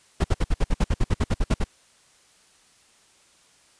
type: noise bursts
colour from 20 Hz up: brown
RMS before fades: -19 dBFS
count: 15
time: 0.2-1.643 s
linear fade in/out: 10 ms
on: 43 ms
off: 57 ms
effects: white hiss -58 dBFS RMS until 3.79 s + resampled to 22050 Hz